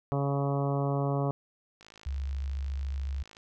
harmonic tone, 140 Hz, C#3, 18 cents sharp, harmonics 1 / 2 / 3 / 4 / 5 / 6 / 7 / 8 / 9, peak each -28 / -35 / -35 / -36 / -37 / -43 / -43 / -41 / -48 dBFS, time 0.12-1.31 s, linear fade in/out 0 ms
click train, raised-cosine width 0.2 ms, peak -34 dBFS, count 85, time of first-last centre 1.81-3.368 s, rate 53.9 Hz
sine tone, 69 Hz, C#2, 7 cents flat, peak -30 dBFS, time 2.06-3.23 s, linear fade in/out 5 ms
effects none

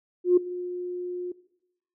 sine tone with ADSR envelope, 357.6 Hz, F4, 41 cents sharp, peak -12 dBFS, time 0.24-1.32 s, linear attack 130 ms, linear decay 8 ms, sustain -17 dB, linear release 5 ms, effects noise-tail reverb RT60 0.8 s tail -19 dB re dry + tanh soft clip ceiling -8 dBFS

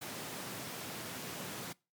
pink high-pass noise, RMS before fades -43 dBFS, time 0.01-1.73 s, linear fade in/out 10 ms, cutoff 120 Hz, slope 24 dB/octave, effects noise-tail reverb RT60 0.3 s tail -24 dB re dry + MP3 96 kbps

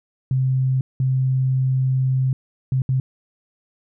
sine tone bursts at uneven times, 130.81 Hz, C3, in tune, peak -16 dBFS, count 4, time 0.31-0.81 / 1-2.33 / 2.72-2.82 / 2.89-3 s, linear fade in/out 2 ms, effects none

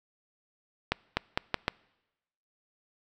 accelerating click train, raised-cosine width 0.3 ms, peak -9 dBFS, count 5, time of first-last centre 0.92-1.681 s, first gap 250 ms, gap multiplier 0.82, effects noise-tail reverb RT60 1.0 s tail -25 dB re dry

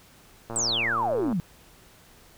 click train, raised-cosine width 1 ms, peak -21 dBFS, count 96, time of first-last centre 0.5-1.326 s, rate 115 Hz
sine exponential sweep, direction down, 8340 to 155.56 Hz, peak -23 dBFS, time 0.56-1.4 s, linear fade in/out 0 ms
effects pink hiss -54 dBFS RMS until 2.37 s

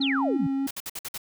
triangle tone with vibrato, 272.2 Hz, C#4, 31 cents flat, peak -22 dBFS, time 0-0.67 s, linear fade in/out 5 ms, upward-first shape sine, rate 5.1 Hz, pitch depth 9 cents each way
sine exponential sweep, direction down, 4323 to 142 Hz, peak -25 dBFS, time 0.01-0.47 s, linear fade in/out 5 ms
white noise bursts, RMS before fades -34 dBFS, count 6, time 0.67-1.179 s, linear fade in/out 5 ms, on 39 ms, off 55 ms
effects none

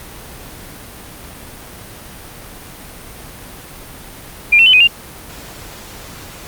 sine tone with pitch steps, 2400 / 2702 / 3029 / 2500 / 2790 Hz, D7 / E7 / F#7 / D#7 / F7, +37 / +42 / +40 / +8 / -2 cents, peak -5 dBFS, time 4.52-4.875 s, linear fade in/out 10 ms, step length 71 ms, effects pink hiss -34 dBFS RMS until 6.47 s + Opus 32 kbps

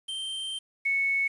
square / sine tone pair in turn, 3136 / 2209 Hz, G7 / C#7, 0 / -7 cents, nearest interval tritone, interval 607 cents, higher first, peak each -32 / -23 dBFS, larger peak second, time 0.08-0.59 / 0.85-1.28 s, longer first, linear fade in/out 10 ms, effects resampled to 24000 Hz + 9-bit

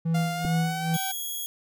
triangle tone with tremolo, 164.4 Hz, E3, 4 cents flat, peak -19 dBFS, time 0.05-0.97 s, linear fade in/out 10 ms, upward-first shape sine, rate 2.4 Hz, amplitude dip 75%
sawtooth tone with pitch glide, 699 to 771.1 Hz, F5 to G5, +1 to -29 cents, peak -26 dBFS, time 0.14-1.12 s, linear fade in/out 10 ms, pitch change +170 cents, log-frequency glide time 0.34-0.86 s
click, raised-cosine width 3 ms, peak -17 dBFS, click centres 0.45 s
5% pulse tone, 3322 Hz, G#7, in tune, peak -22 dBFS, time 0.94-1.46 s, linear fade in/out 0 ms
effects none

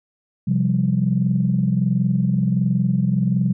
sine chord, C suspended fourth, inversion none, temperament equal, 130.81 / 174.61 / 196 Hz, C3 / F3 / G3, 0 / 0 / 0 cents, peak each -20 dBFS, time 0.47-3.53 s, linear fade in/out 10 ms, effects tanh soft clip ceiling -6 dBFS

